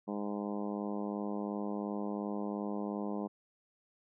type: harmonic tone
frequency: 102.8 Hz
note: G#2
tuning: 17 cents flat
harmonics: 2 / 3 / 4 / 5 / 6 / 7 / 8 / 9 / 10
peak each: -37 / -41 / -43 / -45 / -47 / -48 / -49 / -50 / -51 dBFS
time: 0.07-3.28 s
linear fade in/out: 20 ms
effects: none